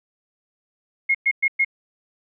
sine tone bursts, 2154 Hz, C7, 50 cents sharp, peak -15 dBFS, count 4, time 1.09-1.648 s, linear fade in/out 10 ms, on 57 ms, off 110 ms, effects none

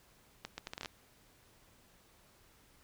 accelerating click train, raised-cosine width 0.2 ms, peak -23 dBFS, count 9, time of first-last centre 0.45-0.858 s, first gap 130 ms, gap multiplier 0.7, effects pink hiss -65 dBFS RMS until 2.83 s

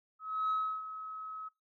sine tone with ADSR envelope, 1282 Hz, E6, 49 cents flat, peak -27 dBFS, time 0.19-1.49 s, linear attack 310 ms, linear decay 320 ms, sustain -13 dB, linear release 14 ms, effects noise-tail reverb RT60 0.2 s tail -23 dB re dry + tanh soft clip ceiling -26 dBFS

